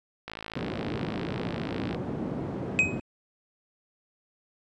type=click train; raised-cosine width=0.3 ms; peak=-20 dBFS; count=92; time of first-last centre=0.28-1.947 s; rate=54.6 Hz
type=band-pass noise; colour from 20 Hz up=white; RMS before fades=-33 dBFS; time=0.56-3 s; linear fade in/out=2 ms; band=110 to 310 Hz; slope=12 dB/octave
type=tone with exponential decay; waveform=triangle; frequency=2524 Hz; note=D#7; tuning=24 cents sharp; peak=-14 dBFS; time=2.79-3.01 s; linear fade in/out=0 ms; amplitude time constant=46 ms
effects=resampled to 24000 Hz